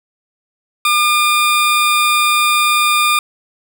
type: tone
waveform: 20% pulse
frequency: 1207 Hz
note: D6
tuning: 47 cents sharp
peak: -6 dBFS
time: 0.85-3.19 s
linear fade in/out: 2 ms
effects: none